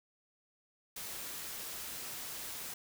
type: noise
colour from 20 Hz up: white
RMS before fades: -43 dBFS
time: 0.96-2.74 s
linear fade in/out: 5 ms
effects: none